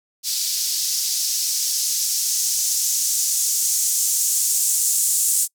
violet noise with band-pass filter sweep, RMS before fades -21 dBFS, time 0.23-5.48 s, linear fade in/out 50 ms, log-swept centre 4800 to 7700 Hz, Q 2.2, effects noise-tail reverb RT60 0.1 s tail -25 dB re dry

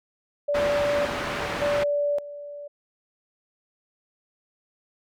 sine tone with tremolo, 580 Hz, D5, 22 cents flat, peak -21 dBFS, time 0.48-2.68 s, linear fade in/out 10 ms, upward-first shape square, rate 0.88 Hz, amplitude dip 80%
white low-pass noise, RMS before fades -30 dBFS, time 0.54-1.84 s, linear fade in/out 10 ms, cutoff 1800 Hz, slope 12 dB/octave
effects none

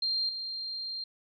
sine tone with level steps, 4186 Hz, C8, in tune, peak -27 / -34 dBFS, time 0.02-1.04 s, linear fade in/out 5 ms, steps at 0.29 s, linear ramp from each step 2 ms, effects none

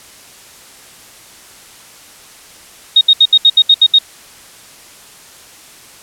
sine tone bursts, 3729 Hz, A#7, in tune, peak -3 dBFS, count 9, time 2.96-3.987 s, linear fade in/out 5 ms, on 51 ms, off 71 ms, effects white hiss -39 dBFS RMS until 6.02 s + low-pass 11000 Hz 12 dB/octave

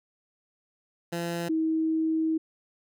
15% pulse / sine tone pair in turn, 170.6 / 319.6 Hz, F3 / D#4, -40 / +47 cents, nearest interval major seventh, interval 1087 cents, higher second, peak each -23 dBFS, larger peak neither, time 1.12-1.49 / 1.49-2.38 s, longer second, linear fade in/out 10 ms, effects none

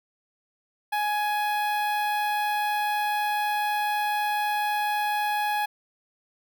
sawtooth tone with notch filter, 836 Hz, G#5, 11 cents sharp, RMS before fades -26 dBFS, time 0.92-5.66 s, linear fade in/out 10 ms, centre 6800 Hz, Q 0.57, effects none

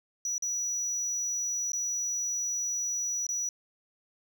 sine tone with dropouts, 5870 Hz, F#8, 15 cents flat, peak -26 dBFS, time 0.25-3.49 s, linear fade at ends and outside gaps 2 ms, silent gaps 0.381-0.423 / 1.72-1.732 / 3.267-3.289 s, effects tanh soft clip ceiling -28 dBFS

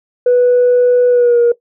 sine tone with pitch glide, 492.3 to 474.7 Hz, B4 to A#4, -6 to +31 cents, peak -5 dBFS, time 0.26-1.52 s, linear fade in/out 5 ms, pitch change -63 cents, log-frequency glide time 1.09-1.39 s, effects noise-tail reverb RT60 0.1 s tail -17 dB re dry + tanh soft clip ceiling -4 dBFS

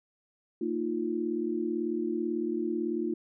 sine chord, Bb suspended fourth, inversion none, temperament equal with one note detuned, 228.4 / 311.1 / 349.2 Hz, Bb3 / Eb4 / F4, -35 / 0 / 0 cents, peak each -34 / -33 / -31 dBFS, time 0.61-3.14 s, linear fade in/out 5 ms, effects none

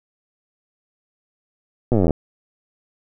slowing click train, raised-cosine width 2 ms, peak -5 dBFS, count 19, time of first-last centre 1.92-2.107 s, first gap 8 ms, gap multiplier 1.03, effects none

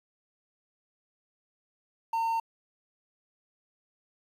triangle tone with quantisation, 910 Hz, A#5, 42 cents flat, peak -24 dBFS, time 2.13-2.4 s, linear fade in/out 5 ms, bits 9, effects resampled to 32000 Hz

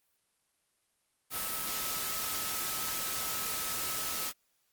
sine tone in noise, 1293 Hz, E6, 34 cents flat, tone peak -44 dBFS, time 1.3-4.33 s, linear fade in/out 50 ms, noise white, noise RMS -35 dBFS, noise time 1.3-4.33 s, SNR -12 dB, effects white hiss -75 dBFS RMS until 4.72 s + Opus 32 kbps

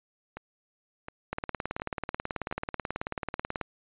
two click trains, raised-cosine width 0.5 ms, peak -23 / -16 dBFS, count 4 / 43, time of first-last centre 0.37-2.513 / 1.33-3.613 s, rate 1.4 / 18.4 Hz, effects resampled to 8000 Hz

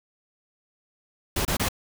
pink noise bursts, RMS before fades -25 dBFS, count 3, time 1.36-1.687 s, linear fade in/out 5 ms, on 91 ms, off 27 ms, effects none

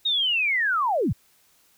sine linear sweep, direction down, 3776 to 63.9 Hz, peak -20 dBFS, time 0.05-1.13 s, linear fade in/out 10 ms, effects white hiss -61 dBFS RMS until 1.77 s

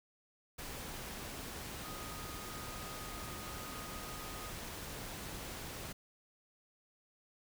sine tone in noise, 1244.5 Hz, D#6, in tune, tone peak -51 dBFS, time 1.83-4.5 s, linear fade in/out 10 ms, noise pink, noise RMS -45 dBFS, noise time 0.58-5.93 s, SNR -9 dB, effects none

